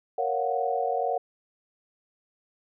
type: chord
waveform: sine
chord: Gb major seventh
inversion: first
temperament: equal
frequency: 466.2 / 554.4 / 698.5 / 740 Hz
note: Bb4 / Db5 / F5 / Gb5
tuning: 0 / 0 / 0 / 0 cents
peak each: -30 / -31 / -31 / -28 dBFS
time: 0.18-1.18 s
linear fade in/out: 5 ms
effects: none